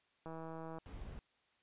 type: click train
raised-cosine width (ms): 1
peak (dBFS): -34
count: 86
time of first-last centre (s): 0.26-0.785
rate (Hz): 162
type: noise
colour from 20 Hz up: brown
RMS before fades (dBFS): -48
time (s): 0.86-1.19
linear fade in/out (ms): 0
effects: white hiss -75 dBFS RMS until 1.62 s + resampled to 8000 Hz